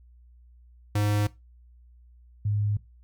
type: tone pair in turn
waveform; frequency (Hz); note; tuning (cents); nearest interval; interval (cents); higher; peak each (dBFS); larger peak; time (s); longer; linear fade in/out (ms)
square / sine; 103.83 / 103.83; G#2 / G#2; 0 / 0; unison; 0; neither; -23; neither; 0.95-1.27 / 2.45-2.77; neither; 5
effects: noise-tail reverb RT60 0.2 s tail -18 dB re dry + added 60 Hz sine -51 dBFS peak until 3.03 s